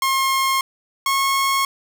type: tone pair in turn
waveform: sawtooth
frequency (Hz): 1072 / 1090.1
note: C6 / C#6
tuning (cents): +42 / -29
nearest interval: unison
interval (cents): 29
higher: second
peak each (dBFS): -13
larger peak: neither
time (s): 0.02-0.61 / 1.06-1.65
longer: neither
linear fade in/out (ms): 2
effects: none